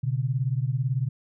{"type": "beating tone pair", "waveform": "sine", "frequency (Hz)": [123.47, 141.47], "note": ["B2", "C#3"], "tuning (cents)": [0, 36], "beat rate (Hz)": 18, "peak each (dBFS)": [-25, -27], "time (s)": [0.03, 1.09], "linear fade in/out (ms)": 10, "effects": []}